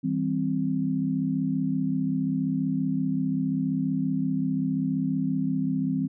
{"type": "chord", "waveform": "sine", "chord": "C major", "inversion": "first", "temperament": "equal with one note detuned", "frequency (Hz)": [160.77, 196, 261.6], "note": ["E3", "G3", "C4"], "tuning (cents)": [-43, 0, 0], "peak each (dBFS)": [-29, -29, -26], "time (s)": [0.03, 6.08], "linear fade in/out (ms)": 20, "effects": []}